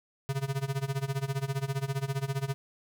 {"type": "tone with tremolo", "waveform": "square", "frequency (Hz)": 136.8, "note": "C#3", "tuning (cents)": -23, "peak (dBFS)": -27, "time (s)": [0.29, 2.54], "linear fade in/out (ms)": 0, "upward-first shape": "sine", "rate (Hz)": 15, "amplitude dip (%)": 90, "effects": []}